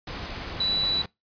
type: tone in noise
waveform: sine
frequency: 3951 Hz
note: B7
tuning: in tune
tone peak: -22 dBFS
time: 0.6-1.02 s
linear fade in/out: 5 ms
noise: pink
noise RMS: -35 dBFS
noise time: 0.07-1.06 s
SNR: +10 dB
effects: noise-tail reverb RT60 0.2 s tail -22 dB re dry + resampled to 11025 Hz